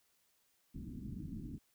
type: low-pass noise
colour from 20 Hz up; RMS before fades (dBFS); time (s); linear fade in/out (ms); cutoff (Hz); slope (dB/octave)
white; -45; 0.74-1.59; 20; 290; 48
effects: white hiss -75 dBFS RMS until 1.74 s